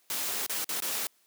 white noise with dropouts, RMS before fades -32 dBFS, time 0.1-1.07 s, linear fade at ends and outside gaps 1 ms, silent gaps 0.464-0.496 / 0.644-0.691 / 0.803-0.822 s, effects white hiss -67 dBFS RMS until 1.26 s + high-pass 200 Hz 12 dB/octave

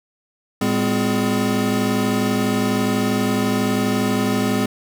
square tone cluster, 112.4 / 202.6 / 254.8 / 359.5 / 420.6 Hz, A2 / G#3 / C4 / F#4 / G#4, +37 / -43 / -46 / -50 / +22 cents, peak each -28 / -22 / -22 / -31 / -27 dBFS, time 0.61-4.66 s, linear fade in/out 5 ms, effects none

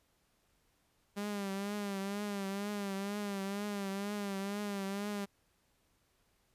sawtooth tone with vibrato, 200.6 Hz, G3, 40 cents sharp, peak -32 dBFS, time 1.16-5.26 s, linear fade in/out 20 ms, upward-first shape triangle, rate 2.1 Hz, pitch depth 69 cents each way, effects pink hiss -74 dBFS RMS until 6.54 s + resampled to 32000 Hz

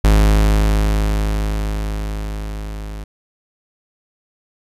45% pulse tone with level ramp, 52.2 Hz, G#1, 10 cents sharp, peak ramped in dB -8 to -27 dBFS, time 0.04-3.04 s, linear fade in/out 5 ms, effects resampled to 32000 Hz

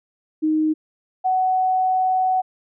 sine tone pair in turn, 311.1 / 746.8 Hz, D#4 / F#5, 0 / +16 cents, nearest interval octave + minor third, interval 1516 cents, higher second, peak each -16 dBFS, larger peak neither, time 0.42-0.74 / 1.24-2.42 s, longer second, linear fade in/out 20 ms, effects none

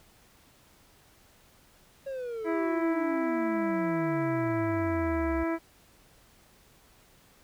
triangle exponential sweep, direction down, 554.4 to 64.4 Hz, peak -31 dBFS, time 2.06-5.44 s, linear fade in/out 10 ms
harmonic tone, 329.6 Hz, E4, in tune, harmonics 1 / 2 / 3 / 4 / 5 / 6 / 7, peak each -28 / -34 / -38 / -40 / -42 / -44 / -45 dBFS, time 2.44-5.59 s, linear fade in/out 50 ms
effects pink hiss -60 dBFS RMS until 7.43 s

